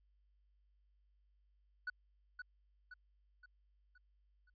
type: tone with echo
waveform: triangle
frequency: 1480 Hz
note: F#6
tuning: in tune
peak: -36 dBFS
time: 1.87-1.9 s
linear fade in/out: 5 ms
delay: 520 ms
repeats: 5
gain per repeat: -6 dB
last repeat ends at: 4.5 s
effects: added 50 Hz sine -70 dBFS peak until 4.54 s + resampled to 11025 Hz